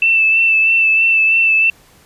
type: tone with vibrato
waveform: sine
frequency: 2654 Hz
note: E7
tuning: 11 cents sharp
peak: -9 dBFS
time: 0.02-1.7 s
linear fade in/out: 2 ms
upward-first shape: sine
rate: 3.1 Hz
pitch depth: 23 cents each way
effects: pink hiss -48 dBFS RMS until 2.05 s + resampled to 32000 Hz